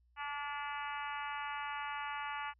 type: harmonic tone with a mistuned harmonic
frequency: 289.4 Hz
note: D4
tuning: 25 cents flat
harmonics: 3 / 4 / 5 / 6 / 7 / 8 / 9 / 10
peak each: -42 / -44 / -46 / -48 / -49 / -50 / -51 / -52 dBFS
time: 0.16-2.54 s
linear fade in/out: 50 ms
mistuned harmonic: 5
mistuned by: -19 cents
effects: added 60 Hz sine -67 dBFS peak until 2.59 s